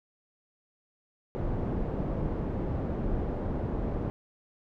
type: low-pass noise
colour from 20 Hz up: pink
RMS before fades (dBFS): -31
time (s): 1.35-4.1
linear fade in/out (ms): 0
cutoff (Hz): 560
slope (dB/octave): 12
effects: none